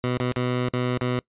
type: tone with dropouts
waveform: 15% pulse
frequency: 124.6 Hz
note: B2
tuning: 16 cents sharp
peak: -16 dBFS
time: 0.04-1.19 s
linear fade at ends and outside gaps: 0 ms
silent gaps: 0.175-0.201 / 0.321-0.362 / 0.688-0.736 / 0.977-1.012 s
effects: noise-tail reverb RT60 0.1 s tail -23 dB re dry + resampled to 8000 Hz